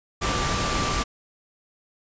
sine tone in noise, 1174.7 Hz, D6, in tune, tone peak -29 dBFS, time 0.21-1.04 s, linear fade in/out 20 ms, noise pink, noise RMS -25 dBFS, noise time 0.21-1.04 s, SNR -7 dB, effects resampled to 16000 Hz

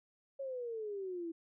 sine exponential sweep, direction down, 554.4 to 325.8 Hz, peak -38 dBFS, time 0.39-1.32 s, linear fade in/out 10 ms, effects none

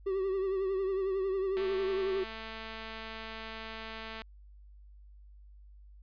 triangle tone with vibrato, 384.1 Hz, G4, 35 cents flat, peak -27 dBFS, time 0.06-2.24 s, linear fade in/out 10 ms, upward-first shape triangle, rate 11 Hz, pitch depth 59 cents each way
click train, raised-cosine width 0.3 ms, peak -27 dBFS, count 589, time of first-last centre 1.57-4.219 s, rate 222 Hz
effects added 50 Hz sine -51 dBFS peak until 6.02 s + resampled to 11025 Hz

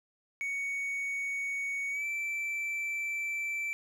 triangle tone with pitch glide, 2232 to 2331 Hz, C#7 to D7, +11 to -14 cents, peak -30 dBFS, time 0.41-3.73 s, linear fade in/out 0 ms, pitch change +75 cents, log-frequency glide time 1.9-2.05 s, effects none

